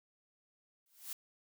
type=noise with exponential growth; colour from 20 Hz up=blue; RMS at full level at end=-39 dBFS; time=0.86-1.13 s; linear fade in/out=2 ms; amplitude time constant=58 ms; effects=none